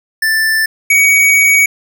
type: tone pair in turn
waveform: square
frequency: 1767 / 2254 Hz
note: A6 / C#7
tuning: +7 / +28 cents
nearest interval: major third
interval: 421 cents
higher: second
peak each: -11 / -7 dBFS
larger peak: second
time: 0.22-0.66 / 0.9-1.66 s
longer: second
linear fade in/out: 5 ms
effects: none